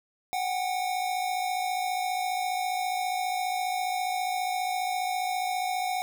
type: tone pair together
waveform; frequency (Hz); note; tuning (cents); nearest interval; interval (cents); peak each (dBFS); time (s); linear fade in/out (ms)
square; 737.2 / 792; F#5 / G5; -7 / +18; minor second; 125; -29 / -34; 0.33-6.02; 0
effects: none